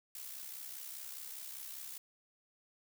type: noise with amplitude modulation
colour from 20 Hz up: blue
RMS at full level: -44 dBFS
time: 0.15-1.98 s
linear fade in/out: 2 ms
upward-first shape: sine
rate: 65 Hz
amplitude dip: 55%
effects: none